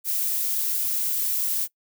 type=noise; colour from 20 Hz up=violet; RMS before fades=-25 dBFS; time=0.04-1.68 s; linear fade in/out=50 ms; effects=noise-tail reverb RT60 0.1 s tail -22 dB re dry